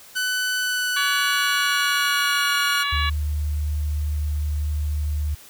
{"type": "tone with pitch glide", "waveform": "sawtooth", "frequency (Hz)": [1500, 1437.2], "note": ["F#6", "F6"], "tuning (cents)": [23, 49], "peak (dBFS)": -18, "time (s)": [0.15, 2.84], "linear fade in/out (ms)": 20, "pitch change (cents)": -74, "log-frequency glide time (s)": [0.57, 2.54]}
{"type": "harmonic tone", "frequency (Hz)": 567, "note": "C#5", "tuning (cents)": 39, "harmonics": [2, 3, 4, 5, 6, 7], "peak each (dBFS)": [-26, -28, -29, -30, -31, -31], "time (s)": [0.96, 3.1], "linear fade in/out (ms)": 10}
{"type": "tone", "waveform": "sine", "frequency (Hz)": 74.7, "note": "D2", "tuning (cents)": 30, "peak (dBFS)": -21, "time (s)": [2.92, 5.35], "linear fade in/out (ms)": 10}
{"effects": ["white hiss -46 dBFS RMS until 5.49 s"]}